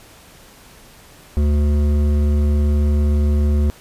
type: tone with hard clipping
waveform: triangle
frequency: 73.42 Hz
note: D2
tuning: in tune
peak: -15 dBFS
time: 1.37-3.7 s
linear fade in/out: 0 ms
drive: 15 dB
effects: pink hiss -45 dBFS RMS until 3.8 s + resampled to 32000 Hz